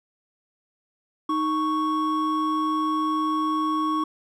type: tone pair together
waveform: triangle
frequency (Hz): 311.1 / 1108.7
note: D#4 / C#6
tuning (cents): 0 / 0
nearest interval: octave + minor seventh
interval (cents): 2200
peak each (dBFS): -23 / -22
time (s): 1.29-4.04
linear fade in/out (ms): 5
effects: none